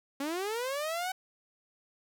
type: linear sweep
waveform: sawtooth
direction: up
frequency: 268.6 to 761 Hz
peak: -28 dBFS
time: 0.2-1.12 s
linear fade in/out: 5 ms
effects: none